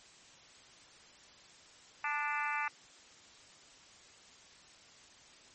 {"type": "harmonic tone with a mistuned harmonic", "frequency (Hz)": 292.9, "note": "D4", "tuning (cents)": -5, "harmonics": [3, 4, 5, 6, 7, 8, 9], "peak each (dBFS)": [-38, -39, -40, -41, -41, -42, -43], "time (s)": [2.04, 2.68], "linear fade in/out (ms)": 2, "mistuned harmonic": 4, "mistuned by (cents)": 25, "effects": ["white hiss -58 dBFS RMS until 5.54 s", "MP3 32 kbps"]}